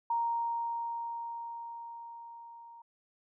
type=tone with level ramp; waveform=sine; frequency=932.3 Hz; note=A#5; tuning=in tune; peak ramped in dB=-27 to -49 dBFS; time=0.1-2.82 s; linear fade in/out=5 ms; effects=none